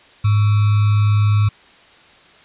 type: tone with sample-and-hold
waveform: sine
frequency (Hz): 104.3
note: G#2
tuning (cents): +8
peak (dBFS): -11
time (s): 0.24-1.49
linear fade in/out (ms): 10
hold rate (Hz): 1225
effects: white hiss -47 dBFS RMS until 2.44 s + resampled to 8000 Hz